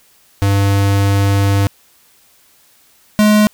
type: tone pair in turn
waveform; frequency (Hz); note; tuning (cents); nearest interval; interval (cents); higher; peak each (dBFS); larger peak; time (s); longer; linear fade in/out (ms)
square; 99.4 / 211.1; G2 / G#3; +25 / +29; octave + minor second; 1304; second; -11 / -8; second; 0.42-1.67 / 3.19-3.47; first; 0
effects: white hiss -51 dBFS RMS until 3.53 s